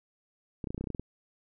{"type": "clicks", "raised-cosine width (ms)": 3, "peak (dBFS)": -22, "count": 11, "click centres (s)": [0.642, 0.672, 0.705, 0.746, 0.779, 0.81, 0.841, 0.872, 0.903, 0.948, 0.996], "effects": []}